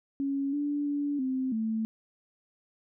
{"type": "tone with pitch steps", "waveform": "sine", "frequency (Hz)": [276.7, 290.2, 288, 260.6, 221.5], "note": ["C#4", "D4", "D4", "C4", "A3"], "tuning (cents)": [-3, -21, -34, -7, 12], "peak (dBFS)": -27, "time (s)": [0.2, 1.85], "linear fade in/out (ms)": 0, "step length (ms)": 330, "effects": []}